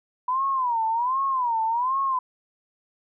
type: tone with vibrato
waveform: sine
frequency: 985 Hz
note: B5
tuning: 5 cents flat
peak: -21 dBFS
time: 0.28-2.19 s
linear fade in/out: 5 ms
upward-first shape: sine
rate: 1.3 Hz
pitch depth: 180 cents each way
effects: none